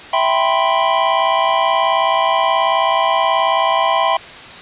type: chord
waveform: square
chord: C major seventh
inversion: first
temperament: equal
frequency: 659.3 / 784 / 987.8 / 1046.5 Hz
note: E5 / G5 / B5 / C6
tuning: 0 / 0 / 0 / 0 cents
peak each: -19 dBFS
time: 0.13-4.17 s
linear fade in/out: 5 ms
effects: white hiss -34 dBFS RMS until 4.61 s + resampled to 8000 Hz